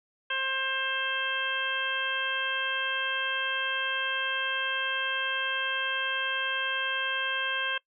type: harmonic tone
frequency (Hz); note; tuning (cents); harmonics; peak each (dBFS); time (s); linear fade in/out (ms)
530; C5; +22; 1 / 2 / 3 / 4 / 5 / 6; -41 / -36 / -31 / -42 / -34 / -33; 0.3-7.78; 5
effects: noise-tail reverb RT60 0.1 s tail -22 dB re dry